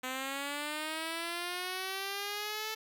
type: linear sweep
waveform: 5% pulse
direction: up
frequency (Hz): 253.9 to 440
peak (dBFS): -24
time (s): 0.03-2.75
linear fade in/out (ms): 10
effects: none